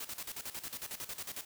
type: noise with tremolo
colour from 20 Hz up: white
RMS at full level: -41 dBFS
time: 0-1.45 s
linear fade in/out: 5 ms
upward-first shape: square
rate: 11 Hz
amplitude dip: 75%
effects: none